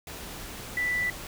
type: tone in noise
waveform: sine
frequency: 1975.5 Hz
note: B6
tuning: in tune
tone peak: -25 dBFS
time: 0.77-1.1 s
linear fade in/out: 2 ms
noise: pink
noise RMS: -40 dBFS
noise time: 0.07-1.27 s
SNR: +12 dB
effects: none